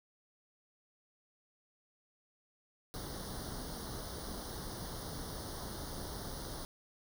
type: noise with comb filter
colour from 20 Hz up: pink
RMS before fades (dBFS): -43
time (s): 2.94-6.65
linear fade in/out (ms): 0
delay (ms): 0.2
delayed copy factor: +0.95
effects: none